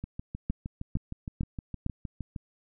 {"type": "two click trains", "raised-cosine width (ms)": 5, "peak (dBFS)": [-16, -23], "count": [4, 16], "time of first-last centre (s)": [[0.5, 1.864], [0.04, 2.362]], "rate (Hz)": [2.2, 6.46], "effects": []}